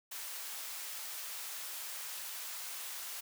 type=high-pass noise; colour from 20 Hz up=white; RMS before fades=-43 dBFS; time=0.11-3.21 s; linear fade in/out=10 ms; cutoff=740 Hz; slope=12 dB/octave; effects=none